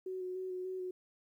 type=tone with vibrato; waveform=sine; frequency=370 Hz; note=F#4; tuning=in tune; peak=-37 dBFS; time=0.06-0.91 s; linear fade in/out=5 ms; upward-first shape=square; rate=3.4 Hz; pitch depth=16 cents each way; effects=12-bit